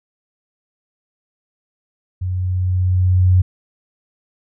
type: tone with level ramp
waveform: sine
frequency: 91.6 Hz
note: F#2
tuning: 17 cents flat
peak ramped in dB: -19 to -8 dBFS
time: 2.21-3.42 s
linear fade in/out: 10 ms
effects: none